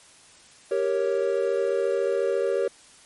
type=chord; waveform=triangle; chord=G diminished; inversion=none; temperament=equal; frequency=392 / 466.2 / 554.4 Hz; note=G4 / Bb4 / Db5; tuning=0 / 0 / 0 cents; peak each=-24 dBFS; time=0.71-2.68 s; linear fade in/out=5 ms; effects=white hiss -52 dBFS RMS until 3.05 s + MP3 48 kbps

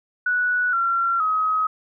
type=tone with pitch steps; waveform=sine; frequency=1474 / 1367.4 / 1268.5 Hz; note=F#6 / F6 / D#6; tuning=-7 / -37 / +33 cents; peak=-18 dBFS; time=0.26-1.67 s; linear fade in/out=5 ms; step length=470 ms; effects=none

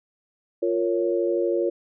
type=chord; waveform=sine; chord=Bb minor; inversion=second; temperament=equal with one note detuned; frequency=349.2 / 462.4 / 554.4 Hz; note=F4 / Bb4 / Db5; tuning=0 / -14 / 0 cents; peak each=-23 / -26 / -26 dBFS; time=0.62-1.7 s; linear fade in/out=10 ms; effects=none

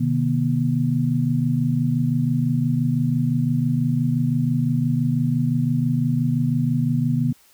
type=tone cluster; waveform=sine; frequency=127.3 / 153.2 / 240.5 Hz; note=C3 / D#3 / B3; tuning=-47 / -27 / -46 cents; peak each=-22 dBFS; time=0-7.33 s; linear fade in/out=10 ms; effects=white hiss -55 dBFS RMS until 7.53 s

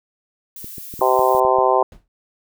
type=noise; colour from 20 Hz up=violet; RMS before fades=-35 dBFS; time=0.56-1.4 s; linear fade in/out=2 ms
type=clicks; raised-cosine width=3 ms; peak=-23 dBFS; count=8; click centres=0.644 / 0.782 / 0.939 / 0.993 / 1.193 / 1.349 / 1.45 / 1.586 s
type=harmonic tone; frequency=129.1 Hz; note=C3; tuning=23 cents flat; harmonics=3 / 4 / 5 / 6 / 7 / 8; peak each=-20 / -20 / -20 / -20 / -20 / -20 dBFS; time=1.01-1.83 s; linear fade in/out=2 ms
type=noise with exponential decay; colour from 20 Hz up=brown; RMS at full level=-33 dBFS; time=1.92-2.08 s; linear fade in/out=1 ms; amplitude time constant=33 ms
effects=none

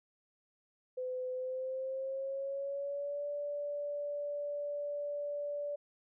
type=tone with pitch glide; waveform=sine; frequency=508 to 580.2 Hz; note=B4 to D5; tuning=+49 to -21 cents; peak=-35 dBFS; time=0.97-5.76 s; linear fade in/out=10 ms; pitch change=+230 cents; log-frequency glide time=1.32-3.27 s; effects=none

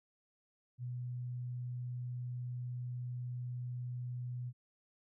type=tone; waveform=sine; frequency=123.47 Hz; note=B2; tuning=in tune; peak=-38 dBFS; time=0.78-4.53 s; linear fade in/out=50 ms; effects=none

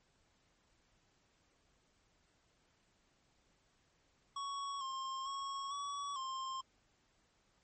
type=tone with pitch steps; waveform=square; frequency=1114 / 1064 / 1099 / 1132 / 1057 Hz; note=C#6 / C6 / C#6 / C#6 / C6; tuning=+8 / +29 / -15 / +36 / +17 cents; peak=-40 dBFS; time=4.36-6.61 s; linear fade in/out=5 ms; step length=450 ms; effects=pink hiss -74 dBFS RMS until 7.63 s + MP3 32 kbps

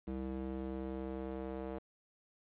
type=tone with band-pass filter sweep; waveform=square; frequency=65.41 Hz; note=C2; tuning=in tune; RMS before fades=-41 dBFS; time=0.07-1.79 s; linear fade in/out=10 ms; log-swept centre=290 to 490 Hz; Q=1.4; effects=resampled to 8000 Hz + 11-bit

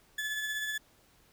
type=tone with tremolo; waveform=35% pulse; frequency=1723 Hz; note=A6; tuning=37 cents flat; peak=-29 dBFS; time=0.18-0.78 s; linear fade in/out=5 ms; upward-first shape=triangle; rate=16 Hz; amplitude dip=40%; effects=pink hiss -64 dBFS RMS until 1.32 s

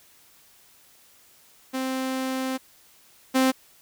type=tone pair in turn; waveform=sawtooth; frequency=261.6 / 261.6 Hz; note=C4 / C4; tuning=0 / 0 cents; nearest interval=unison; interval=0 cents; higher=neither; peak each=-22 / -14 dBFS; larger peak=second; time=1.73-2.58 / 3.34-3.52 s; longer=first; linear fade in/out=20 ms; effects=white hiss -56 dBFS RMS until 3.81 s

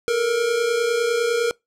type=tone pair together; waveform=square; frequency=442.7 / 472.6 Hz; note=A4 / A#4; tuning=+11 / +24 cents; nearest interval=minor second; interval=113 cents; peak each=-26 / -20 dBFS; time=0.08-1.51 s; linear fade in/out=0 ms; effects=noise-tail reverb RT60 0.2 s tail -26 dB re dry + low-pass 10000 Hz 12 dB/octave

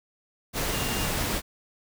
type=tone in noise; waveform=sine; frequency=2802 Hz; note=F7; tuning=5 cents sharp; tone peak=-37 dBFS; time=0.7-1.09 s; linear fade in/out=50 ms; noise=pink; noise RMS=-28 dBFS; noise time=0.53-1.42 s; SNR=-12 dB; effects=none

